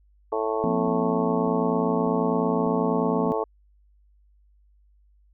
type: harmonic tone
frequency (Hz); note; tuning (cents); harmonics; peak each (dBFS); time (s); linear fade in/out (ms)
110; A2; 0; 3 / 4 / 5 / 6 / 7 / 8 / 9 / 10; -36 / -26 / -33 / -31 / -37 / -31 / -41 / -33; 0.32-3.44; 5
type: chord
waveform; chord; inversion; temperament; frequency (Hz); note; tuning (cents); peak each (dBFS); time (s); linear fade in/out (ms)
sine; F suspended fourth; none; equal; 174.61 / 233.1 / 261.6; F3 / Bb3 / C4; 0 / 0 / 0; -28; 0.64-3.32; 0
type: click train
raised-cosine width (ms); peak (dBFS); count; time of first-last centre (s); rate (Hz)
3; -32; 5; 0.88-3.261; 1.68
effects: added 50 Hz sine -56 dBFS peak until 5.33 s